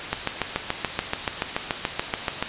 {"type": "click train", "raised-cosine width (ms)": 0.3, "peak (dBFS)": -6, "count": 17, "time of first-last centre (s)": [0.13, 2.426], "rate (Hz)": 6.97, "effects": ["white hiss -31 dBFS RMS until 2.48 s", "resampled to 8000 Hz"]}